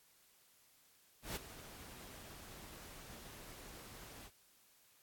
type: noise with ADSR envelope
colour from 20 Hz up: pink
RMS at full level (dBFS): -40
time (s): 1.22-4.31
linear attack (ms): 140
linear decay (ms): 17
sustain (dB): -14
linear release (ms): 57
effects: white hiss -69 dBFS RMS until 5.02 s + AAC 64 kbps